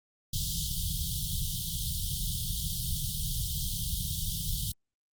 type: band-stop noise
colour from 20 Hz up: pink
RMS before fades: -32 dBFS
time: 0.33-4.72 s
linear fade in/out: 5 ms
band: 180 to 3100 Hz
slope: 96 dB/octave
effects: Opus 48 kbps